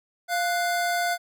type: tone pair together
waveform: square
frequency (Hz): 698.5 / 1480.1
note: F5 / F#6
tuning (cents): 0 / 0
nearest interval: octave + minor second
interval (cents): 1300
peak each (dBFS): -25 / -29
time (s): 0.28-1.18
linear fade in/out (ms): 50
effects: none